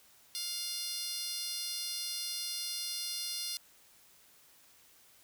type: tone with high-pass filter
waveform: 10% pulse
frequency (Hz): 705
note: F5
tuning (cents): +16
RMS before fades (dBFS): -38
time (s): 0.35-3.57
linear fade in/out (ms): 0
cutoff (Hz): 5200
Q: 1.9
effects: white hiss -62 dBFS RMS until 5.23 s